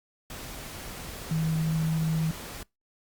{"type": "tone in noise", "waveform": "sine", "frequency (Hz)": 160, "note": "D#3", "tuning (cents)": 49, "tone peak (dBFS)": -24, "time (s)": [1.31, 2.31], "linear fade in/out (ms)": 2, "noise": "pink", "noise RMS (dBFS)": -40, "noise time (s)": [0.3, 2.63], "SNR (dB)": 13, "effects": ["noise-tail reverb RT60 0.2 s tail -25 dB re dry", "Opus 48 kbps"]}